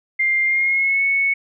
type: tone with pitch glide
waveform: sine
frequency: 2100 to 2210 Hz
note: C7 to C#7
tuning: +6 to -6 cents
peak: -15 dBFS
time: 0.19-1.34 s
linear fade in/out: 10 ms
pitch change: +88 cents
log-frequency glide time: 0.43-1.03 s
effects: none